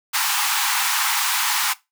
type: high-pass noise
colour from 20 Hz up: pink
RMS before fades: -21 dBFS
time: 0.13-1.74 s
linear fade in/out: 20 ms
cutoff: 800 Hz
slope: 96 dB/octave
effects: noise-tail reverb RT60 0.2 s tail -18 dB re dry